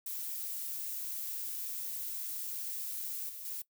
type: noise with level steps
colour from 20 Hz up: violet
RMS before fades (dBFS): -39 / -45 / -40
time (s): 0.06-3.62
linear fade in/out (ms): 5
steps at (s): 3.29 / 3.45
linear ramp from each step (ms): 2
effects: noise-tail reverb RT60 0.1 s tail -20 dB re dry